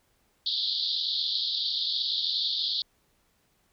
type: band-pass noise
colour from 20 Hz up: pink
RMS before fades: -29 dBFS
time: 0.46-2.82 s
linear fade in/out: 2 ms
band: 3400 to 4700 Hz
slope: 96 dB/octave
effects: pink hiss -69 dBFS RMS until 3.72 s